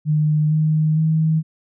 sine tone with pitch steps, 152.4 / 155.42 / 158.51 Hz, D#3 / D#3 / D#3, -36 / -2 / +32 cents, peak -14 dBFS, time 0.05-1.43 s, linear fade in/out 50 ms, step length 460 ms, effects none

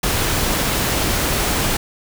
pink noise, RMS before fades -19 dBFS, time 0.03-1.77 s, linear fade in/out 5 ms, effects none

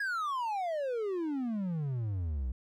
triangle exponential sweep, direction down, 1687 to 58.9 Hz, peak -29 dBFS, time 0-2.52 s, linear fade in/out 5 ms, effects none

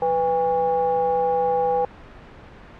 triangle ring-modulated tone, 156.7 Hz, D#3, 13 cents sharp, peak -13 dBFS, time 0.02-1.85 s, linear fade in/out 2 ms, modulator 653 Hz, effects pink hiss -43 dBFS RMS until 2.79 s + low-pass 2000 Hz 12 dB/octave

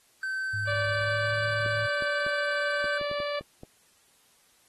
triangle tone, 1542 Hz, G6, 29 cents flat, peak -27 dBFS, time 0.23-2.98 s, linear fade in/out 2 ms
sine tone with pitch glide, 103.83 to 108.99 Hz, G#2 to A2, 0 to -16 cents, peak -32 dBFS, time 0.53-1.87 s, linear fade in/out 10 ms, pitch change +84 cents, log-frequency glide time 0.89-1.33 s
harmonic tone, 581 Hz, D5, 19 cents flat, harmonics 1 / 2 / 3 / 4 / 5 / 6 / 7 / 8, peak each -30 / -36 / -40 / -42 / -44 / -46 / -47 / -48 dBFS, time 0.67-3.4 s, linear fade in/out 10 ms
clicks, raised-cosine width 2 ms, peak -29 dBFS, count 9, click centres 1.662 / 2.023 / 2.265 / 2.843 / 3.013 / 3.114 / 3.202 / 3.41 / 3.634 s
effects white hiss -63 dBFS RMS until 4.68 s + AAC 32 kbps

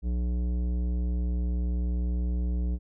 triangle tone with tanh clipping, 60.3 Hz, B1, 41 cents flat, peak -27 dBFS, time 0.02-2.79 s, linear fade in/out 50 ms, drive 17 dB, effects none

